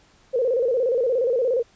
sine tone with vibrato, 493.9 Hz, B4, in tune, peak -18 dBFS, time 0.33-1.63 s, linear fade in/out 20 ms, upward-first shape square, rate 17 Hz, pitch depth 100 cents each way, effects pink hiss -57 dBFS RMS until 1.75 s + resampled to 16000 Hz

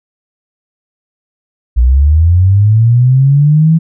sine linear sweep, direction up, 57.1 to 164.81 Hz, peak -4 dBFS, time 1.76-3.79 s, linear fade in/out 20 ms, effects none

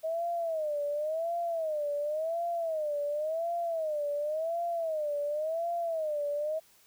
sine tone with vibrato, 631 Hz, D#5, 24 cents sharp, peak -29 dBFS, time 0.03-6.6 s, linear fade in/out 20 ms, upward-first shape sine, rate 0.92 Hz, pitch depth 150 cents each way, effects white hiss -62 dBFS RMS until 6.86 s

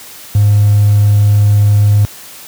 triangle tone with hard clipping, 103.3 Hz, G#2, 9 cents flat, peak -5 dBFS, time 0.35-2.05 s, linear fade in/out 0 ms, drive 3 dB, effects white hiss -33 dBFS RMS until 2.47 s + high-pass 60 Hz 12 dB/octave

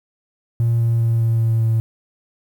triangle tone with pitch steps, 116.54 / 115.73 / 114.94 / 114.14 / 113.35 / 112.57 Hz, A#2 / A#2 / A#2 / A#2 / A#2 / A2, 0 / -12 / -24 / -36 / -48 / +40 cents, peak -11 dBFS, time 0.6-1.8 s, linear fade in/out 0 ms, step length 200 ms, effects tanh soft clip ceiling -10 dBFS + 8-bit

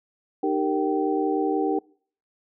sine tone cluster, 305.8 / 392 / 462.3 / 773 Hz, D#4 / G4 / A#4 / G5, -30 / 0 / -14 / -24 cents, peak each -25 / -26 / -28 / -28 dBFS, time 0.43-1.79 s, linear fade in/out 5 ms, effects noise-tail reverb RT60 0.5 s tail -24 dB re dry

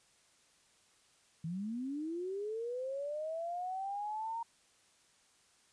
sine linear sweep, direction up, 155.56 to 932.3 Hz, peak -36 dBFS, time 1.44-4.43 s, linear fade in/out 5 ms, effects white hiss -68 dBFS RMS until 5.72 s + resampled to 22050 Hz

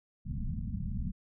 pink low-pass noise, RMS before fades -35 dBFS, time 0.25-1.12 s, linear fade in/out 20 ms, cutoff 240 Hz, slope 96 dB/octave, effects none

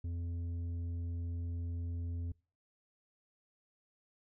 sine tone with tanh clipping, 85.6 Hz, F2, 34 cents flat, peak -37 dBFS, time 0.04-2.32 s, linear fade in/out 5 ms, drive 7 dB, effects noise-tail reverb RT60 0.4 s tail -26 dB re dry

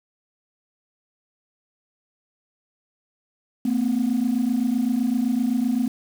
sine tone pair together, 226.8 / 254.6 Hz, A#3 / C4, -47 / -47 cents, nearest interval major second, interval 200 cents, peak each -21 / -20 dBFS, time 3.65-5.88 s, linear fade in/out 5 ms, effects tanh soft clip ceiling -15 dBFS + 7-bit

